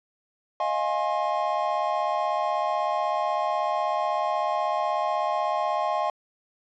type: chord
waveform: triangle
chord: F minor seventh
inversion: third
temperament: equal with one note detuned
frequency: 622.3 / 698.5 / 830.6 / 1069.1 Hz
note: Eb5 / F5 / Ab5 / C6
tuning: 0 / 0 / 0 / +37 cents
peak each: -27 dBFS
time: 0.6-6.1 s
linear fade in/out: 2 ms
effects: resampled to 16000 Hz